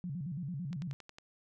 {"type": "tone with vibrato", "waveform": "sine", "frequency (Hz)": 157.5, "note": "D#3", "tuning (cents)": 21, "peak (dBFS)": -36, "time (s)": [0.04, 0.93], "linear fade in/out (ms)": 0, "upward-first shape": "square", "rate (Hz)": 9, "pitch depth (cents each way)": 220}
{"type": "click train", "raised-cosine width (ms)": 0.2, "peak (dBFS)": -32, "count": 6, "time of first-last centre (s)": [0.73, 1.185], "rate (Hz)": 11}
{"effects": []}